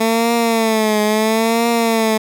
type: tone with vibrato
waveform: 15% pulse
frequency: 222.5 Hz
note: A3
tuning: 20 cents sharp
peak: -7 dBFS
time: 0-2.18 s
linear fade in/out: 10 ms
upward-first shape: triangle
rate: 0.74 Hz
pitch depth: 96 cents each way
effects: none